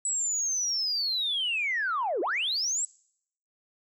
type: linear two-way sweep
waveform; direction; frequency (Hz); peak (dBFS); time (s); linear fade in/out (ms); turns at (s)
sine; down then up; 7902 to 320 to 7902; -25; 0.05-2.85; 2; 2.21
effects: noise-tail reverb RT60 0.7 s tail -25 dB re dry + tanh soft clip ceiling -21 dBFS